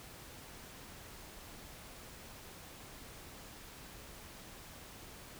silence, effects pink hiss -52 dBFS RMS until 5.39 s

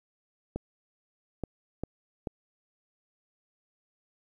clicks, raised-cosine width 2 ms, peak -19 dBFS, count 4, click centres 0.56 / 1.437 / 1.836 / 2.272 s, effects 10-bit

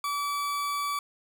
40% pulse tone, 1150 Hz, D6, 37 cents flat, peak -27 dBFS, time 0.04-0.99 s, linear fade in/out 2 ms, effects none

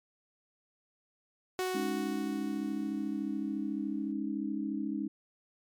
sawtooth tone with exponential decay, 370 Hz, F#4, in tune, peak -26 dBFS, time 1.59-4.12 s, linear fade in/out 0 ms, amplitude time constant 550 ms
sine chord, Ab suspended fourth, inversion none, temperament equal, 207.7 / 277.2 / 311.1 Hz, Ab3 / Db4 / Eb4, 0 / 0 / 0 cents, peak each -36 dBFS, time 1.74-5.08 s, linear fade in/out 10 ms
effects MP3 96 kbps

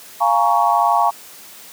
sine chord, Bb minor seventh, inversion second, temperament equal with one note detuned, 698.5 / 830.6 / 932.3 / 1115.2 Hz, F5 / Ab5 / Bb5 / Db6, 0 / 0 / 0 / +10 cents, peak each -18 dBFS, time 0.2-1.11 s, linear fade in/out 20 ms, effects white hiss -40 dBFS RMS until 1.72 s + high-pass 150 Hz 12 dB/octave

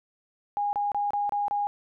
sine tone bursts, 819 Hz, G#5, 24 cents flat, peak -24 dBFS, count 6, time 0.57-1.67 s, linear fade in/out 0 ms, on 160 ms, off 28 ms, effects none

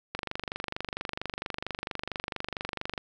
click train, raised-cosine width 0.3 ms, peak -16 dBFS, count 70, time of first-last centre 0.15-2.978 s, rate 24.4 Hz, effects none

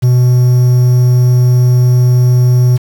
triangle tone with quantisation, 124.5 Hz, B2, 14 cents sharp, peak -3 dBFS, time 0.02-2.78 s, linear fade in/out 20 ms, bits 5, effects none

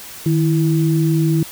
sine tone pair together, 155.56 / 329.6 Hz, D#3 / E4, 0 / 0 cents, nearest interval octave + minor second, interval 1300 cents, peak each -14 / -18 dBFS, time 0.26-1.43 s, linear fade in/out 2 ms, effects white hiss -35 dBFS RMS until 1.51 s

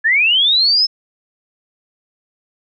sine linear sweep, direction up, 1688 to 5274 Hz, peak -10 dBFS, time 0.04-0.87 s, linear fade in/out 20 ms, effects none

